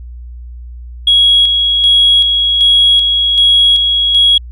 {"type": "tone with tremolo", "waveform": "sine", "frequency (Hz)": 3319, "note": "G#7", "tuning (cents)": -2, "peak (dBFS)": -4, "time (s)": [1.07, 4.38], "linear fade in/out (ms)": 5, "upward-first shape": "square", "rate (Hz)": 1.3, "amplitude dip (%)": 40, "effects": ["tanh soft clip ceiling 0 dBFS", "added 60 Hz sine -26 dBFS peak until 4.51 s"]}